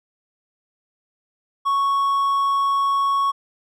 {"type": "tone", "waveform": "triangle", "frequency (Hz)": 1108.7, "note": "C#6", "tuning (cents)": 0, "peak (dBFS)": -15, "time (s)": [1.65, 3.32], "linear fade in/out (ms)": 20, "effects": []}